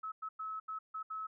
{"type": "tone bursts at uneven times", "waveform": "sine", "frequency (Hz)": 1293, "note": "E6", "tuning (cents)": -34, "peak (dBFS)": -38, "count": 6, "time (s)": [[0.03, 0.12], [0.22, 0.29], [0.39, 0.6], [0.68, 0.79], [0.94, 1.03], [1.1, 1.27]], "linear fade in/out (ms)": 10, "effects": []}